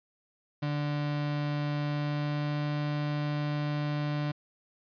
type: tone with pitch glide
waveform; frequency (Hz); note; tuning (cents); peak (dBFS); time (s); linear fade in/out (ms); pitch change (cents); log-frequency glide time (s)
35% pulse; 146.83 to 147.77; D3 to D3; 0 to +11; -27; 0.62-4.32; 10; +11; 1.83-2.69
effects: resampled to 11025 Hz